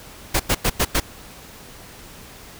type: noise bursts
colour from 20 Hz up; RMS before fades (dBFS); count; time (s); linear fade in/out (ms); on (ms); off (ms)
pink; -18; 5; 0.34-1.002; 10; 58; 93
effects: pink hiss -42 dBFS RMS until 2.59 s